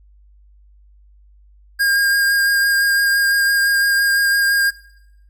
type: tone with vibrato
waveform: square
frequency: 1616 Hz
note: G#6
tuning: 48 cents flat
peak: -14 dBFS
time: 1.79-4.71 s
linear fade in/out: 20 ms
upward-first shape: sine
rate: 5.9 Hz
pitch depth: 11 cents each way
effects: noise-tail reverb RT60 0.9 s tail -22 dB re dry + added 50 Hz sine -46 dBFS peak until 5.29 s